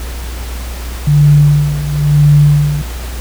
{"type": "tone with tremolo", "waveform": "sine", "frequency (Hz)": 146.83, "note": "D3", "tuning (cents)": 0, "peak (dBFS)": -3, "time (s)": [1.07, 2.82], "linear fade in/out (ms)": 5, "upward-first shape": "sine", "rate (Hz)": 0.98, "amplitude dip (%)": 75, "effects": ["added 60 Hz sine -20 dBFS peak until 3.2 s", "pink hiss -29 dBFS RMS until 3.2 s"]}